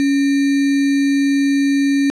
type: tone with sample-and-hold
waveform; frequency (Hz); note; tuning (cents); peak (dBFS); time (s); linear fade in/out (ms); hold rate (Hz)
sine; 279.2; C#4; +13; -12; 0-2.1; 0; 2100
effects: low-pass 7000 Hz 12 dB/octave